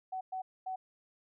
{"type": "tone bursts at uneven times", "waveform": "sine", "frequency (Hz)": 751, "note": "F#5", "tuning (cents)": 26, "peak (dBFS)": -35, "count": 3, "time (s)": [[0.12, 0.21], [0.32, 0.42], [0.66, 0.76]], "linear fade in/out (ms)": 10, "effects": []}